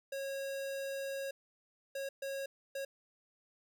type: tone bursts at uneven times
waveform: square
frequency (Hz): 547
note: C#5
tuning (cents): -23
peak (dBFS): -38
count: 4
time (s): 0.12-1.31 / 1.95-2.09 / 2.22-2.46 / 2.75-2.85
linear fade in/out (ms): 5
effects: none